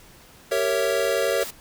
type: chord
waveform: square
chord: G diminished seventh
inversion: none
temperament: equal with one note detuned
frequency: 392 / 461.9 / 554.4 / 659.3 Hz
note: G4 / Bb4 / Db5 / Fb5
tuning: 0 / -16 / 0 / 0 cents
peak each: -29 / -26 / -25 / -29 dBFS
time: 0.51-1.44 s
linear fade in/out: 10 ms
type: noise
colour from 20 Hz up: white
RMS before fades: -35 dBFS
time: 1.4-1.51 s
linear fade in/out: 10 ms
effects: pink hiss -50 dBFS RMS until 1.6 s